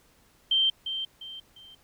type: tone with echo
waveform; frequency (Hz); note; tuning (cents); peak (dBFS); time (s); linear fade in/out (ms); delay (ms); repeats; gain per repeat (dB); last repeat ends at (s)
sine; 3136; G7; 0; -20; 0.51-0.7; 5; 350; 3; -9; 1.75
effects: pink hiss -62 dBFS RMS until 1.83 s